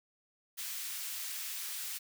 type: high-pass noise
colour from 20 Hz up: white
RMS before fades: -40 dBFS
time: 0.57-1.99 s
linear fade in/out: 20 ms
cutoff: 1700 Hz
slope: 12 dB/octave
effects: none